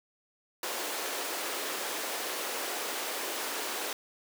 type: high-pass noise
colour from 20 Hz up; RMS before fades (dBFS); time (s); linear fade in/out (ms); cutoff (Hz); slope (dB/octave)
pink; -35; 0.63-3.93; 2; 350; 24
effects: none